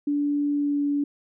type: tone with pitch glide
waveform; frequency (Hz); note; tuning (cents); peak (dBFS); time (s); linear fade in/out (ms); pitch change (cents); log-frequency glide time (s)
sine; 289.5 to 287.2; D4 to D4; -25 to -39; -21; 0.07-1.04; 5; -14; 0.52-0.83
effects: none